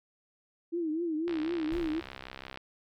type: tone with vibrato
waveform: sine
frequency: 326.1 Hz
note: E4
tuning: 19 cents flat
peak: -29 dBFS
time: 0.72-2.01 s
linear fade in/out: 20 ms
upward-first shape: triangle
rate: 4 Hz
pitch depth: 140 cents each way
type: click train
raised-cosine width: 0.3 ms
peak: -25 dBFS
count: 86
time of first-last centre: 1.28-2.574 s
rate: 65.7 Hz
type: noise with exponential decay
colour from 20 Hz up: brown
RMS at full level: -38 dBFS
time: 1.72-2.55 s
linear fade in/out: 2 ms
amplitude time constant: 180 ms
effects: none